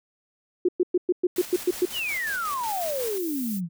sine tone bursts, 359.4 Hz, F4, 50 cents sharp, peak -17 dBFS, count 9, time 0.65-1.854 s, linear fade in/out 5 ms, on 36 ms, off 110 ms
white noise with tremolo, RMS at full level -36 dBFS, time 1.36-3.18 s, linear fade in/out 2 ms, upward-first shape square, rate 5.5 Hz, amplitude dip 40%
sine exponential sweep, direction down, 3139 to 160.6 Hz, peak -26 dBFS, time 1.92-3.69 s, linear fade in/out 50 ms
violet noise, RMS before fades -36 dBFS, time 2.65-3.61 s, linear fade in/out 50 ms
effects none

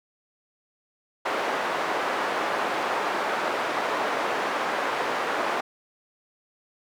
white band-pass noise, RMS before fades -27 dBFS, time 1.25-5.61 s, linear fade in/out 10 ms, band 410 to 1200 Hz, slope 12 dB/octave, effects none

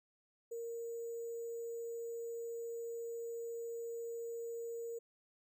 sine tone with sample-and-hold, 464.1 Hz, A#4, 8 cents flat, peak -40 dBFS, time 0.51-4.99 s, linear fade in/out 10 ms, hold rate 7350 Hz, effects none

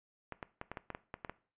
clicks, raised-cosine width 0.5 ms, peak -25 dBFS, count 10, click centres 0.323 / 0.428 / 0.614 / 0.716 / 0.772 / 0.903 / 0.949 / 1.141 / 1.248 / 1.296 s, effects noise-tail reverb RT60 0.4 s tail -18 dB re dry + resampled to 8000 Hz

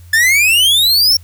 45% pulse exponential sweep, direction up, 1737 to 5588 Hz, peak -8 dBFS, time 0.13-1.17 s, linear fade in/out 5 ms, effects added 87 Hz sine -35 dBFS peak until 1.23 s + white hiss -50 dBFS RMS until 1.23 s

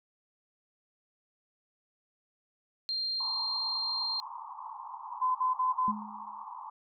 sine tone, 4186 Hz, C8, in tune, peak -30 dBFS, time 2.89-4.2 s, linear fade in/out 0 ms
white band-pass noise, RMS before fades -43 dBFS, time 3.2-6.7 s, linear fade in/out 5 ms, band 850 to 1100 Hz, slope 96 dB/octave
sine tone bursts, 1020 Hz, C6, 44 cents flat, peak -25 dBFS, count 4, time 5.21-5.917 s, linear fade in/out 10 ms, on 140 ms, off 49 ms
sine tone with exponential decay, 211.7 Hz, G#3, 33 cents sharp, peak -31 dBFS, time 5.88-6.44 s, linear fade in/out 0 ms, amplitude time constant 120 ms
effects none

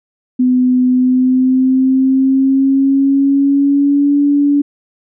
sine tone with pitch glide, 252.3 to 286.5 Hz, B3 to D4, +37 to -43 cents, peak -8 dBFS, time 0.39-4.62 s, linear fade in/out 10 ms, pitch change +220 cents, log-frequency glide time 0.89-4.18 s, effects none

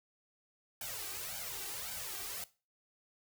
white noise with flanger, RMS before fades -42 dBFS, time 0.81-2.44 s, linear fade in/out 2 ms, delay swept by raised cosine 1.3 to 2.6 ms, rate 1.8 Hz, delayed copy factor +0.9, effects noise-tail reverb RT60 0.3 s tail -17 dB re dry

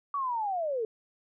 sine linear sweep, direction down, 1152 to 424.3 Hz, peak -28 dBFS, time 0.14-0.85 s, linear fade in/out 2 ms, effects none

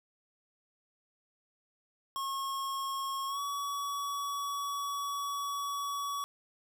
square tone with pitch glide, 1087 to 1131.9 Hz, C#6 to C#6, -34 to +36 cents, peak -34 dBFS, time 2.16-6.24 s, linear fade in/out 0 ms, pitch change +70 cents, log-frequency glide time 3.27-3.4 s, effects none

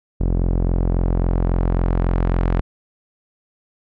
sawtooth tone with low-pass filter sweep, 43.65 Hz, F1, in tune, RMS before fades -18 dBFS, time 0.2-2.61 s, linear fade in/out 10 ms, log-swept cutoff 450 to 1800 Hz, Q 0.72, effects none

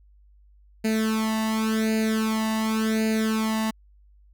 sawtooth tone with flanger, 219.9 Hz, A3, 1 cent flat, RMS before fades -24 dBFS, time 0.84-3.71 s, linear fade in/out 10 ms, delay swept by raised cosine 0.44 to 1.06 ms, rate 0.9 Hz, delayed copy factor +0.9, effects added 50 Hz sine -52 dBFS peak until 4.33 s

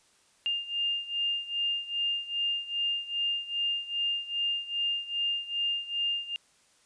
sine beating tone pair, 2807 / 2809.5 Hz, F7 / F7, +8 / +10 cents, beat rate 2.5 Hz, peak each -30 / -33 dBFS, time 0.46-6.36 s, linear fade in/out 0 ms, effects white hiss -64 dBFS RMS until 6.85 s + resampled to 22050 Hz

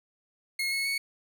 30% pulse tone with pitch steps, 2161 / 2189 / 2217 Hz, C#7 / C#7 / C#7, -45 / -22 / 0 cents, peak -25 dBFS, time 0.59-0.98 s, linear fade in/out 5 ms, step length 130 ms, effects none

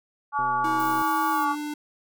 harmonic tone, 285.8 Hz, D4, 47 cents flat, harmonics 3 / 4 / 5, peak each -25 / -25 / -31 dBFS, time 0.32-1.56 s, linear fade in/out 50 ms
click train, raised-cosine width 2 ms, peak -29 dBFS, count 79, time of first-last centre 0.39-1.019 s, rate 124 Hz
square tone with pitch glide, 318.9 to 297.5 Hz, D#4 to D4, +43 to +22 cents, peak -30 dBFS, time 0.64-1.74 s, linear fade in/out 5 ms, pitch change -121 cents, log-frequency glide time 1.31-1.49 s
violet noise, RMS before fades -39 dBFS, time 0.79-1.45 s, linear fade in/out 10 ms
effects none

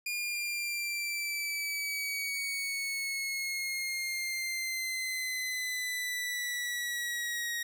sawtooth exponential sweep, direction down, 2426 to 1884 Hz, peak -29 dBFS, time 0.06-7.63 s, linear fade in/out 5 ms, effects none

